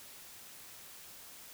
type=silence; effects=white hiss -52 dBFS RMS until 1.53 s